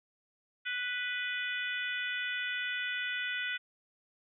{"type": "harmonic tone with a mistuned harmonic", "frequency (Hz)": 493.9, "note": "B4", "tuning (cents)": 0, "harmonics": [3, 4, 5, 6, 7], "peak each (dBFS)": [-36, -38, -40, -42, -43], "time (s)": [0.65, 3.58], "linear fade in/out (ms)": 20, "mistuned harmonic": 6, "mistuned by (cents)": 16, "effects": []}